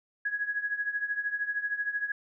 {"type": "tone with tremolo", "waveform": "sine", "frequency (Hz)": 1667, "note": "G#6", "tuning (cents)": 6, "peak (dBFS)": -25, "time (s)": [0.25, 2.12], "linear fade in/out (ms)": 5, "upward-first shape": "triangle", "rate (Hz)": 13, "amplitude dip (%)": 85, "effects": []}